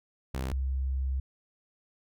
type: tone pair in turn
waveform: sawtooth / sine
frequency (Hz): 65.3 / 66.17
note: C2 / C2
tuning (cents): -3 / +20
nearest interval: unison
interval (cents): 23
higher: second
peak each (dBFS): -27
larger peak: neither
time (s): 0.34-0.52 / 0.52-1.2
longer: second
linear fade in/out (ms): 5
effects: none